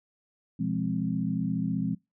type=tone cluster; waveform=sine; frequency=122.7 / 171.2 / 206 / 262 Hz; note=B2 / F3 / G#3 / C4; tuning=-11 / -34 / -14 / +2 cents; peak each=-36 / -30 / -31 / -32 dBFS; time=0.59-1.95 s; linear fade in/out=10 ms; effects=noise-tail reverb RT60 0.2 s tail -22 dB re dry